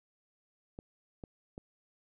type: clicks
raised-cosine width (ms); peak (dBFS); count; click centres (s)
2; -30; 3; 0.789 / 1.238 / 1.579
effects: none